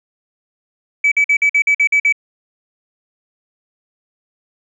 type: tone bursts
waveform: sine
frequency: 2294 Hz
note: D7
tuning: 41 cents flat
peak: -8 dBFS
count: 9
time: 1.04-2.125 s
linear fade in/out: 5 ms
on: 77 ms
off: 49 ms
effects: tanh soft clip ceiling -7 dBFS